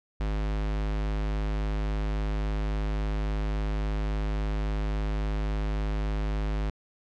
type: tone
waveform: square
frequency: 51.8 Hz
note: G#1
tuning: 4 cents flat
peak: -27 dBFS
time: 0.2-6.7 s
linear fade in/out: 5 ms
effects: low-pass 4000 Hz 12 dB/octave